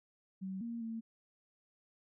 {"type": "tone with pitch steps", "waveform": "sine", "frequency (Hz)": [190.2, 233.1, 226.1], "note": ["F#3", "A#3", "A3"], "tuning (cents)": [48, 0, 47], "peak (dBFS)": -38, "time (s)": [0.41, 1.01], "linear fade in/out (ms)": 20, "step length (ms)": 200, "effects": []}